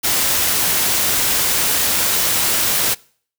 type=noise; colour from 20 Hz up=white; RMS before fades=-17 dBFS; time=0.03-2.95 s; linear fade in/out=20 ms; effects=noise-tail reverb RT60 0.5 s tail -24 dB re dry